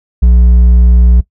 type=tone with hard clipping; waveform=sine; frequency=60 Hz; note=B1; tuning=49 cents flat; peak=-4 dBFS; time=0.22-1.21 s; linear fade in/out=10 ms; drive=4 dB; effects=noise-tail reverb RT60 0.1 s tail -19 dB re dry